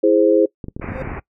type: chord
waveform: sine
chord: E augmented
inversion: none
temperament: equal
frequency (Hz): 329.6 / 415.3 / 523.3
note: E4 / G#4 / B#4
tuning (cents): 0 / 0 / 0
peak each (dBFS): -15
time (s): 0.03-0.46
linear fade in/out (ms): 10
type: clicks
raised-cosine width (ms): 3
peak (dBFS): -16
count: 11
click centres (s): 0.642 / 0.684 / 0.765 / 0.797 / 0.843 / 0.888 / 0.92 / 0.96 / 1.022 / 1.074 / 1.118
type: tone with exponential growth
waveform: triangle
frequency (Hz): 525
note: C5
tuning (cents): +6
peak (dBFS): -21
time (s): 0.79-1.02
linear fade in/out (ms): 2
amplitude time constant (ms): 49
type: low-pass noise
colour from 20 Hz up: pink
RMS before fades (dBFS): -30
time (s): 0.81-1.2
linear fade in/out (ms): 10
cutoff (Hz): 2500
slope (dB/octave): 96
effects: noise-tail reverb RT60 0.1 s tail -21 dB re dry